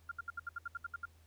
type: tone bursts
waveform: sine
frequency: 1396.9 Hz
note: F6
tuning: in tune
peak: -37 dBFS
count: 11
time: 0.09-1.055 s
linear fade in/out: 5 ms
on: 25 ms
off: 69 ms
effects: added 81 Hz sine -61 dBFS peak until 1.26 s + pink hiss -70 dBFS RMS until 1.26 s